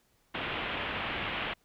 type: low-pass noise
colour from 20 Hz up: white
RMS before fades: -35 dBFS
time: 0.34-1.54 s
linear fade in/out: 10 ms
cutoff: 3200 Hz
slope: 48 dB/octave
effects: pink hiss -70 dBFS RMS until 1.64 s